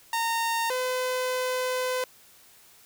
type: tone pair in turn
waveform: sawtooth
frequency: 919 / 507.8 Hz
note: A#5 / B4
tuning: -25 / +48 cents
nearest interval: minor seventh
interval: 1027 cents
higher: first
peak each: -21 / -22 dBFS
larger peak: first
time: 0.13-0.7 / 0.7-2.04 s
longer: second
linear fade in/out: 2 ms
effects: white hiss -55 dBFS RMS until 2.85 s